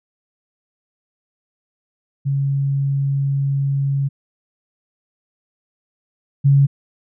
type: tone pair in turn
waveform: sine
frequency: 138.6 / 139.38 Hz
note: C#3 / C#3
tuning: 0 / +10 cents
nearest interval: unison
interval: 10 cents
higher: second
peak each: -16 / -9 dBFS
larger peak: second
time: 2.25-4.09 / 6.44-6.67 s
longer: first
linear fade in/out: 20 ms
effects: none